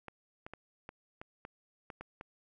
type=clicks; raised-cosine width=0.5 ms; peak=-29 dBFS; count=9; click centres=0.083 / 0.465 / 0.536 / 0.891 / 1.215 / 1.451 / 1.902 / 2.01 / 2.211 s; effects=none